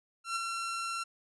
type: tone with ADSR envelope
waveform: sawtooth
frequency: 1359 Hz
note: F6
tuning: 48 cents flat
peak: -26 dBFS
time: 0.24-1.04 s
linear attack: 120 ms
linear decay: 15 ms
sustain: -4 dB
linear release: 13 ms
effects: resampled to 24000 Hz